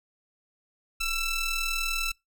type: ring-modulated tone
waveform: sawtooth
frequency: 1330 Hz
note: E6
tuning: 15 cents sharp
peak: -20 dBFS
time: 1-2.12 s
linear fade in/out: 10 ms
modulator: 1310 Hz
effects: noise-tail reverb RT60 0.2 s tail -26 dB re dry